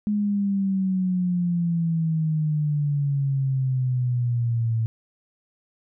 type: exponential sweep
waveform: sine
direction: down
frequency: 209.9 to 112 Hz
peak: -20 dBFS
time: 0.07-4.86 s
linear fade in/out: 0 ms
effects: none